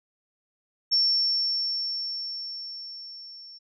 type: tone with level ramp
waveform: sine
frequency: 5440 Hz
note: F8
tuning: 46 cents flat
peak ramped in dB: -18 to -43 dBFS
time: 0.91-3.59 s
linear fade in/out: 20 ms
effects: none